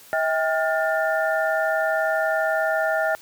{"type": "tone cluster", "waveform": "sine", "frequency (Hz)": [642, 794, 1419, 1781], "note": ["E5", "G5", "F6", "A6"], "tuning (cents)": [-46, 22, 27, 21], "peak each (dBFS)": [-22, -27, -26, -28], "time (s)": [0.13, 3.15], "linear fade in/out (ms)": 0, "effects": ["white hiss -48 dBFS RMS until 3.21 s", "high-pass 80 Hz 12 dB/octave"]}